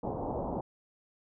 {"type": "low-pass noise", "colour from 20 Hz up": "white", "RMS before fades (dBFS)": -35, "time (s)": [0.03, 0.61], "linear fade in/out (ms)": 5, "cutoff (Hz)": 900, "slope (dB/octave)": 48, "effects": []}